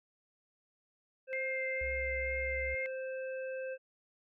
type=harmonic tone; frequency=523.3 Hz; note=C5; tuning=in tune; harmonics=1 / 3 / 5; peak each=-37 / -47 / -51 dBFS; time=1.27-3.78 s; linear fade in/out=50 ms
type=tone with vibrato; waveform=sine; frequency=2108 Hz; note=C7; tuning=12 cents sharp; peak=-35 dBFS; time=1.33-2.86 s; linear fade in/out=0 ms; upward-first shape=sine; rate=2.2 Hz; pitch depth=12 cents each way
type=tone with pitch glide; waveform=sine; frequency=65.41 to 66.63 Hz; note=C2 to C2; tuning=0 to +32 cents; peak=-40 dBFS; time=1.81-2.75 s; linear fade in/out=5 ms; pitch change=+32 cents; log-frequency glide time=2.41-2.51 s
effects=none

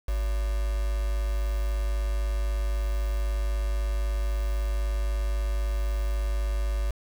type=tone with quantisation; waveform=sine; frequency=51.91 Hz; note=G#1; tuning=in tune; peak=-24 dBFS; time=0.08-6.91 s; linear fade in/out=5 ms; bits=6; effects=none

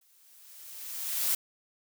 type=noise with exponential growth; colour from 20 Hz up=blue; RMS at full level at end=-26 dBFS; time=0.01-1.35 s; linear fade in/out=5 ms; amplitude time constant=290 ms; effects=none

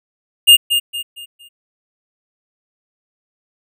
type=tone with echo; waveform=square; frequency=2828 Hz; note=F7; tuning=21 cents sharp; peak=-4 dBFS; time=0.47-0.57 s; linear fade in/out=20 ms; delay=230 ms; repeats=4; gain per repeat=-9 dB; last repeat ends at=1.49 s; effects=none

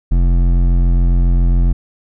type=tone with hard clipping; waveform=triangle; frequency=43.65 Hz; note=F1; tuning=in tune; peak=-11 dBFS; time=0.11-1.73 s; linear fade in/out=10 ms; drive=15 dB; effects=none

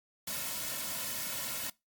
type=noise with comb filter; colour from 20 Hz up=white; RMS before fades=-37 dBFS; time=0.27-1.7 s; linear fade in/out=5 ms; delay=2.5 ms; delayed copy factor=-0.8; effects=noise-tail reverb RT60 0.2 s tail -21 dB re dry + Opus 48 kbps

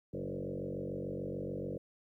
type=tone with frequency modulation; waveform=sine; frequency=325.5 Hz; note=E4; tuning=22 cents flat; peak=-36 dBFS; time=0.13-1.78 s; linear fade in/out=10 ms; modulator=46.9 Hz; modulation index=4.7; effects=13-bit

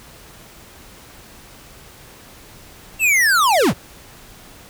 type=linear sweep; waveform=square; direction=down; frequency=2729 to 58.27 Hz; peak=-13 dBFS; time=2.99-3.74 s; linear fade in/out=50 ms; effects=pink hiss -43 dBFS RMS until 4.69 s

